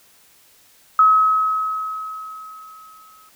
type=tone with exponential decay; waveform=sine; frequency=1280 Hz; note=D#6; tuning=49 cents sharp; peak=-8 dBFS; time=0.99-3.29 s; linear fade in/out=2 ms; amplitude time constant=500 ms; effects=white hiss -53 dBFS RMS until 3.35 s